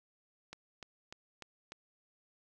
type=click train; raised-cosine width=0.2 ms; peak=-28 dBFS; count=5; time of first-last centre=0.53-1.72 s; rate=3.36 Hz; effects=none